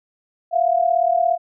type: tone pair together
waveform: sine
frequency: 677 / 714.2 Hz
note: E5 / F5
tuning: +46 / +39 cents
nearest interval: minor second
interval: 93 cents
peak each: -17 / -18 dBFS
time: 0.51-1.38 s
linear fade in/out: 50 ms
effects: none